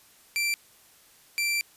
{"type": "tone pair in turn", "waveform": "sawtooth", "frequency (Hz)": [2349, 2349], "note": ["D7", "D7"], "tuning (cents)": [0, 0], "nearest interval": "unison", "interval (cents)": 0, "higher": "neither", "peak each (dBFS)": -21, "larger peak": "neither", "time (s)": [[0.36, 0.54], [1.38, 1.61]], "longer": "second", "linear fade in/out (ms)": 0, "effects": ["white hiss -57 dBFS RMS until 1.76 s", "resampled to 32000 Hz"]}